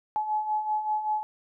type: beating tone pair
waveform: sine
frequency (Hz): 850 / 855.2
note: G#5 / A5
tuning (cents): +40 / -49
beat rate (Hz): 5.2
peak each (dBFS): -33 / -26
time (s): 0.16-1.23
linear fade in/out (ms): 0
effects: none